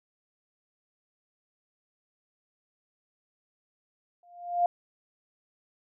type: tone with exponential growth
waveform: sine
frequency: 701 Hz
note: F5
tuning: 6 cents sharp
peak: -18 dBFS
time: 4.23-4.66 s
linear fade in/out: 2 ms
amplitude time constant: 93 ms
effects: none